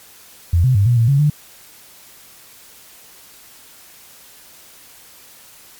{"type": "tone with pitch steps", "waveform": "sine", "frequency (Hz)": [85.5, 128.9, 99.9, 121, 115, 139.4, 148.7], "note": ["F2", "C3", "G2", "B2", "A#2", "C#3", "D3"], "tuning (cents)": [-36, -26, 33, -35, -23, 10, 22], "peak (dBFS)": -10, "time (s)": [0.53, 1.3], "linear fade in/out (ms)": 5, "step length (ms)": 110, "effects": ["white hiss -44 dBFS RMS until 5.79 s", "MP3 96 kbps"]}